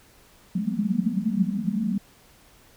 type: band-pass noise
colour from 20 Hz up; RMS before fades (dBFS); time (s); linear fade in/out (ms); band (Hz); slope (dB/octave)
white; -25; 0.55-1.98; 5; 180 to 230; 96
effects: pink hiss -55 dBFS RMS until 2.76 s